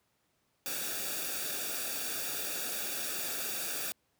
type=noise with comb filter; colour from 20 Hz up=white; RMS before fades=-36 dBFS; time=0.66-3.92 s; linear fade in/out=0 ms; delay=0.97 ms; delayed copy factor=-0.7; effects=pink hiss -75 dBFS RMS until 4.19 s + high-pass 80 Hz 12 dB/octave